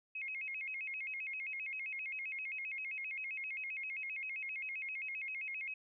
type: tone with vibrato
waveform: sine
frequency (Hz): 2337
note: D7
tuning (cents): -9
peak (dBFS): -39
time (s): 0.15-5.74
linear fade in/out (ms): 5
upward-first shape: square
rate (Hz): 7.6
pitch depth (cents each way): 150
effects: none